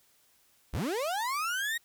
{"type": "linear sweep", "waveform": "35% pulse", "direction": "up", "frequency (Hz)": [34.65, 1900], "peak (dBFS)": -28, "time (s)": [0.73, 1.78], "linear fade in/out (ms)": 10, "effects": ["white hiss -66 dBFS RMS until 1.84 s"]}